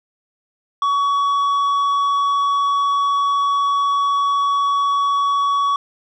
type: tone with tanh clipping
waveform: sine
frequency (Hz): 1127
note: C#6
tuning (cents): +28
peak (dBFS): -16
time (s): 0.82-5.76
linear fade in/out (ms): 2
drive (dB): 6
effects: none